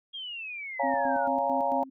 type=exponential sweep; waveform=sine; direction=down; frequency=3283 to 1400 Hz; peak=-35 dBFS; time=0.13-1.28 s; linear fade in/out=20 ms
type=chord; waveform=sine; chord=Bb minor seventh; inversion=first; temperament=equal with one note detuned; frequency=559.5 / 698.5 / 830.6 / 932.3 Hz; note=Db5 / F5 / Ab5 / Bb5; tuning=+16 / 0 / 0 / 0 cents; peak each=-30 dBFS; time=0.79-1.84 s; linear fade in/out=10 ms
type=tone with tremolo; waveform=sine; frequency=265.7 Hz; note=C4; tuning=27 cents sharp; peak=-31 dBFS; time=0.83-1.9 s; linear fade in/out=10 ms; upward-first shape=square; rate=4.5 Hz; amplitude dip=75%
effects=none